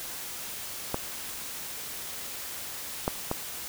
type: clicks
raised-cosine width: 1 ms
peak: -13 / -11 / -13 dBFS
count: 3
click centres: 0.944 / 3.079 / 3.314 s
effects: white hiss -38 dBFS RMS until 3.68 s